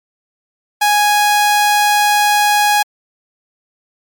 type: tone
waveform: sawtooth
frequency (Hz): 830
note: G#5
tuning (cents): -1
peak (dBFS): -6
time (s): 0.81-2.83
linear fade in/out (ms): 10
effects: MP3 96 kbps